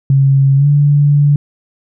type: tone with pitch glide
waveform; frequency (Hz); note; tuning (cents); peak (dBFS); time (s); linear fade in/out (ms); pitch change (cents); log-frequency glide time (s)
sine; 136.7 to 144.83; C#3 to D3; -24 to -24; -6; 0.1-1.36; 2; +100; 0.56-0.67
effects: none